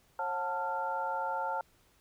sine tone cluster, 542 / 727 / 887 / 1384 Hz, C#5 / F#5 / A5 / F6, -39 / -31 / +14 / -16 cents, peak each -39 / -40 / -33 / -39 dBFS, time 0.19-1.61 s, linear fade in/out 2 ms, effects pink hiss -67 dBFS RMS until 2 s

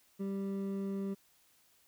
triangle tone pair together, 196 / 392 Hz, G3 / G4, 0 / 0 cents, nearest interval octave, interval 1200 cents, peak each -33 / -39 dBFS, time 0.19-1.15 s, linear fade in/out 20 ms, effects white hiss -68 dBFS RMS until 1.87 s

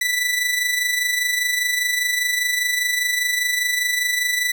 sawtooth tone with amplitude modulation, 1976 Hz, B6, in tune, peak -13 dBFS, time 0.01-4.52 s, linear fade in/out 5 ms, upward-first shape sine, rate 25 Hz, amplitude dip 50%, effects none

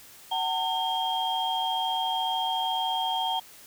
sine tone cluster, 751 / 905 / 3221 Hz, F#5 / A5 / G7, +26 / +48 / +46 cents, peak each -29 dBFS, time 0.31-3.4 s, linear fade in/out 10 ms, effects tanh soft clip ceiling -16 dBFS + white hiss -50 dBFS RMS until 3.66 s

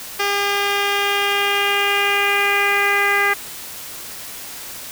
10% pulse tone with low-pass filter sweep, 403.4 Hz, G4, 50 cents sharp, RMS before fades -18 dBFS, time 0.19-3.34 s, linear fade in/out 10 ms, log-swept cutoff 4300 to 2000 Hz, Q 3.1, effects white hiss -33 dBFS RMS until 4.91 s

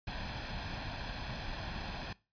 pink noise with comb filter, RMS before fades -40 dBFS, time 0.07-2.13 s, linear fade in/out 5 ms, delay 1.2 ms, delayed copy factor +0.55, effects noise-tail reverb RT60 0.3 s tail -21 dB re dry + resampled to 11025 Hz

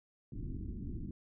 pink low-pass noise, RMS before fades -41 dBFS, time 0.32-1.11 s, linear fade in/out 2 ms, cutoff 320 Hz, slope 48 dB/octave, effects none

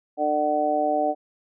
harmonic tone, 150 Hz, D3, 37 cents sharp, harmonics 2 / 3 / 4 / 5, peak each -28 / -31 / -24 / -23 dBFS, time 0.17-1.15 s, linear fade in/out 50 ms, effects none

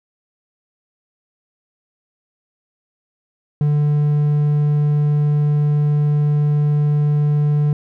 triangle tone, 147.7 Hz, D3, 10 cents sharp, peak -11 dBFS, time 3.61-7.73 s, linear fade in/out 2 ms, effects none

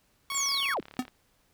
15% pulse tone, 1108.7 Hz, C#6, in tune, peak -25 dBFS, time 0.3-0.74 s, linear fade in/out 2 ms
click train, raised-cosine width 0.3 ms, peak -30 dBFS, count 28, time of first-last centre 0.32-1.081 s, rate 35.5 Hz
sine linear sweep, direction down, 7730 to 79.1 Hz, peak -27 dBFS, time 0.34-0.81 s, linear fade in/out 20 ms
square tone with exponential decay, 253 Hz, B3, 42 cents sharp, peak -23 dBFS, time 0.99-1.07 s, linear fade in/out 2 ms, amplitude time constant 16 ms
effects pink hiss -68 dBFS RMS until 1.53 s

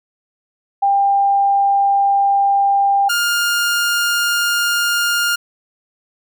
sine / sawtooth tone pair in turn, 796 / 1411 Hz, G5 / F6, +26 / +17 cents, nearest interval minor seventh, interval 991 cents, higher second, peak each -11 / -11 dBFS, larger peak neither, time 0.82-3.09 / 3.09-5.36 s, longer neither, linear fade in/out 10 ms, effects none

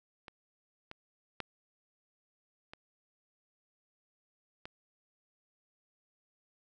clicks, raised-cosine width 0.3 ms, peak -30 / -28 / -20 / -30 / -27 dBFS, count 5, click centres 0.282 / 0.914 / 1.403 / 2.735 / 4.655 s, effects none

